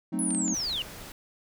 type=chord; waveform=triangle; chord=F# diminished seventh; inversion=none; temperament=equal; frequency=185 / 220 / 261.6 / 311.1 Hz; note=F#3 / A3 / C4 / Eb4; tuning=0 / 0 / 0 / 0 cents; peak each=-31 dBFS; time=0.12-0.55 s; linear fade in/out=10 ms
type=linear sweep; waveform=sine; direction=down; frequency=10548 to 2751 Hz; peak=-28 dBFS; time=0.19-0.82 s; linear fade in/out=0 ms
type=clicks; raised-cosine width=0.2 ms; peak=-25 dBFS; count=7; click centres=0.307 / 0.348 / 0.48 / 0.603 / 0.696 / 0.729 / 0.779 s
type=noise; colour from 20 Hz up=pink; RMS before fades=-43 dBFS; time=0.54-1.12 s; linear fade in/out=2 ms
effects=none